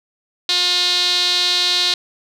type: tone with band-pass filter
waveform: sawtooth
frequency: 356.9 Hz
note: F4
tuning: 38 cents sharp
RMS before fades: -17 dBFS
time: 0.49-1.94 s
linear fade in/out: 2 ms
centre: 4000 Hz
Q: 5.7
effects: none